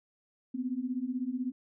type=beating tone pair; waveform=sine; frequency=243.3 / 259.3 Hz; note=B3 / C4; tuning=-26 / -15 cents; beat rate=16 Hz; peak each=-35 / -33 dBFS; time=0.54-1.52 s; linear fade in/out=10 ms; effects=none